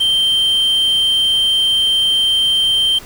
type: tone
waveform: triangle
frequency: 3136 Hz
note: G7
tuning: in tune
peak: -10 dBFS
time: 0-2.99 s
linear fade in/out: 10 ms
effects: pink hiss -37 dBFS RMS until 3.05 s